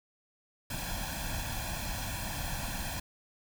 pink noise with comb filter, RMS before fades -36 dBFS, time 0.7-3 s, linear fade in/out 5 ms, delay 1.2 ms, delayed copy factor +0.85, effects none

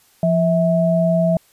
sine tone pair together, 172.16 / 650 Hz, F3 / E5, -25 / -24 cents, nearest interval octave + major seventh, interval 2301 cents, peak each -16 dBFS, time 0.23-1.37 s, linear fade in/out 2 ms, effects white hiss -55 dBFS RMS until 1.52 s + resampled to 32000 Hz

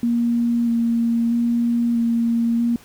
sine tone with vibrato, 234.2 Hz, A#3, 8 cents sharp, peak -16 dBFS, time 0.03-2.76 s, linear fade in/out 2 ms, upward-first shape square, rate 0.78 Hz, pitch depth 13 cents each way, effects pink hiss -48 dBFS RMS until 2.84 s

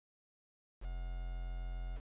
triangle tone with quantisation, 43.65 Hz, F1, in tune, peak -36 dBFS, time 0.8-2.01 s, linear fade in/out 50 ms, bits 9, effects resampled to 8000 Hz

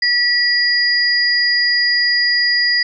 sine tone pair together, 1937 / 4870 Hz, B6 / D#8, -34 / -38 cents, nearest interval octave + major third, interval 1596 cents, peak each -15 dBFS, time 0.02-2.83 s, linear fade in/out 5 ms, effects none

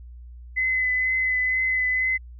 sine tone with vibrato, 2026 Hz, B6, 44 cents sharp, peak -20 dBFS, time 0.56-2.18 s, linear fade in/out 20 ms, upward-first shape triangle, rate 2.1 Hz, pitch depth 19 cents each way, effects added 60 Hz sine -39 dBFS peak until 2.39 s

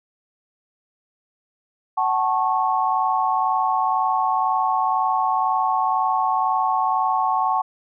sine tone cluster, 753 / 875 / 1097 Hz, F#5 / A5 / C#6, +30 / -10 / -18 cents, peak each -22 dBFS, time 1.97-7.62 s, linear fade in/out 10 ms, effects none

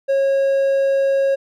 triangle tone, 546 Hz, C#5, 26 cents flat, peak -12 dBFS, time 0.08-1.36 s, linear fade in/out 20 ms, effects none

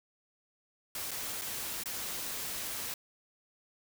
white noise with dropouts, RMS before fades -38 dBFS, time 0.95-2.94 s, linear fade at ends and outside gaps 2 ms, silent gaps 1.109-1.114 / 1.414-1.418 / 1.836-1.857 s, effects none

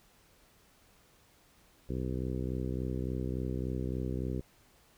harmonic tone, 63.5 Hz, B1, 49 cents sharp, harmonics 1 / 2 / 3 / 4 / 5 / 6 / 7 / 8, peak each -37 / -37 / -40 / -41 / -42 / -42 / -46 / -49 dBFS, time 1.89-4.41 s, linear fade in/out 5 ms, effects pink hiss -64 dBFS RMS until 4.97 s

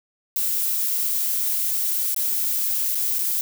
violet noise with dropouts, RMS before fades -23 dBFS, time 0.36-3.41 s, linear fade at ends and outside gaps 1 ms, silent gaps 2.145-2.163 / 2.948-2.953 / 3.185-3.19 s, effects none

